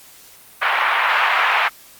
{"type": "band-pass noise", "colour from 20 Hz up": "pink", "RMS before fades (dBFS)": -17, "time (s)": [0.61, 1.69], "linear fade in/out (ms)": 20, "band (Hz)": [860, 2600], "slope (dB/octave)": 24, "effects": ["white hiss -45 dBFS RMS until 1.99 s", "Opus 48 kbps"]}